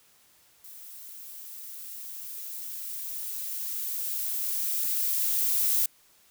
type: noise with level ramp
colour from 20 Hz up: violet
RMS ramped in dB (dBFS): -46 to -24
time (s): 0.64-5.86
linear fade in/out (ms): 5
effects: white hiss -61 dBFS RMS until 6.3 s